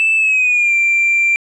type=tone with pitch glide; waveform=sine; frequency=2637 to 2363 Hz; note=E7 to D7; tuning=0 to +10 cents; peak=-9 dBFS; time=0-1.36 s; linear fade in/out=0 ms; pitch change=-190 cents; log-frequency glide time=0.16-0.74 s; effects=tanh soft clip ceiling -8 dBFS